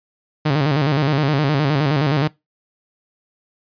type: tone with vibrato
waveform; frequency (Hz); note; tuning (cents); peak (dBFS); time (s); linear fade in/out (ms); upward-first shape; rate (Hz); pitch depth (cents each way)
sawtooth; 144.7; D3; -25; -11; 0.45-2.28; 10; square; 9.6; 99
effects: noise-tail reverb RT60 0.2 s tail -22 dB re dry + resampled to 11025 Hz

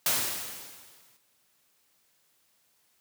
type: noise with exponential decay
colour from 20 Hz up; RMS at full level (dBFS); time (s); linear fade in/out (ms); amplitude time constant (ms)
white; -24; 0.06-1.17; 2; 240
effects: white hiss -69 dBFS RMS until 3 s + high-pass 80 Hz 12 dB/octave

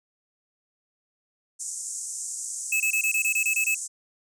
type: band-pass noise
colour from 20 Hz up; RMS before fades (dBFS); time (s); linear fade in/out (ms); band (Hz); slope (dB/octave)
pink; -34; 1.59-3.88; 20; 6600 to 8800; 48
type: tone bursts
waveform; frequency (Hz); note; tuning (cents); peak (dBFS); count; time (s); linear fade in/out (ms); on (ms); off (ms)
square; 2596; E7; -27; -22; 10; 2.72-3.747; 5; 82; 23
effects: none

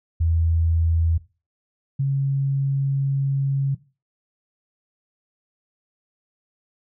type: tone pair in turn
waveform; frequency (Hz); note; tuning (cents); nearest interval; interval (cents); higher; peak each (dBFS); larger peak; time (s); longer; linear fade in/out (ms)
sine; 82.41 / 137.4; E2 / C#3; 0 / -15; major sixth; 885; second; -17 / -18; first; 0.2-1.18 / 1.99-3.75; second; 10
effects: noise-tail reverb RT60 0.3 s tail -17 dB re dry

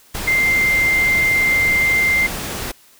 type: tone in noise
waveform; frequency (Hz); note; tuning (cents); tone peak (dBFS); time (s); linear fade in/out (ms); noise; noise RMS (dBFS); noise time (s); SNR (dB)
sine; 2093; C7; 0; -13; 0.27-2.27; 10; pink; -26; 0.14-2.72; +10
effects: white hiss -50 dBFS RMS until 2.99 s

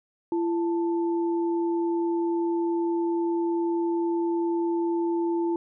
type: tone pair together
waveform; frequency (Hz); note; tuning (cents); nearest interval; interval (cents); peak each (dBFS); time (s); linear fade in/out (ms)
sine; 338.8 / 882.3; E4 / A5; +48 / +5; octave + perfect fourth; 1657; -23 / -34; 0.32-5.56; 2
effects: none

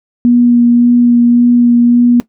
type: tone with vibrato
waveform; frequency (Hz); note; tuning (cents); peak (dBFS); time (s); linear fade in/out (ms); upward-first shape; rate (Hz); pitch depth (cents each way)
sine; 240.2; B3; -48; -4; 0.25-2.2; 0; sine; 1.8; 12
effects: noise-tail reverb RT60 0.1 s tail -17 dB re dry

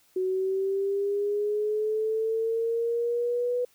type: linear sweep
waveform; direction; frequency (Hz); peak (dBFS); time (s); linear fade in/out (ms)
sine; up; 370 to 493.9; -24; 0.16-3.65; 5
effects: white hiss -63 dBFS RMS until 3.74 s

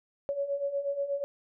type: beating tone pair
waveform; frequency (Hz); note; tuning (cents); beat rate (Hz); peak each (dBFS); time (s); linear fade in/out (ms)
sine; 556 / 564.3; C#5 / C#5; +5 / +31; 8.3; -35 / -30; 0.29-1.24; 0
effects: none

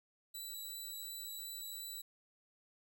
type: tone with vibrato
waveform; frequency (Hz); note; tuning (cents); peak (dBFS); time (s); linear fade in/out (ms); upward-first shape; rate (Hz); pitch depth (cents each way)
10% pulse; 3951; B7; 0; -37; 0.34-2.02; 10; sine; 2.8; 9
effects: none

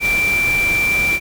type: tone in noise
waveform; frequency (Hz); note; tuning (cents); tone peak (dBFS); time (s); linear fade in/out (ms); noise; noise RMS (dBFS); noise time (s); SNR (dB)
sine; 2349; D7; 0; -14; 0-1.2; 50; pink; -26; 0-1.2; +9
effects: none

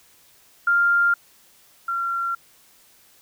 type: tone pair in turn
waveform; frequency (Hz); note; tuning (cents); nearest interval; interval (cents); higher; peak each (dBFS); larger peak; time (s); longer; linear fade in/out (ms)
sine; 1396.9 / 1372.1; F6 / F6; 0 / -31; unison; 31; first; -15 / -22; first; 0.67-1.14 / 1.88-2.35; neither; 5
effects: white hiss -55 dBFS RMS until 3.21 s

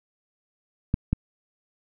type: clicks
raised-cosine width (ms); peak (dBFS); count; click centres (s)
5; -9; 2; 0.941 / 1.13
effects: none

